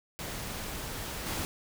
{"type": "noise with level steps", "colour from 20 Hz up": "pink", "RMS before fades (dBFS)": [-38, -34], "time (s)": [0.19, 1.45], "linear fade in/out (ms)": 0, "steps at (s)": 1.26, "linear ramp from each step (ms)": 10, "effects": []}